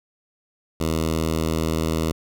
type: tone with notch filter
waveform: 10% pulse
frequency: 80.2 Hz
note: E2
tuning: 47 cents flat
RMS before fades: -23 dBFS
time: 0.8-2.12 s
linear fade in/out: 5 ms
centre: 1700 Hz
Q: 1.6
effects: none